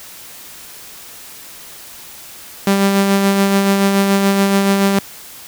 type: tone with tremolo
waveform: sawtooth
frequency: 197.2 Hz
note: G3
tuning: 11 cents sharp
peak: -6 dBFS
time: 2.67-4.99 s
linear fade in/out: 2 ms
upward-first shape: sine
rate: 7 Hz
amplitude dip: 35%
effects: white hiss -36 dBFS RMS until 5.47 s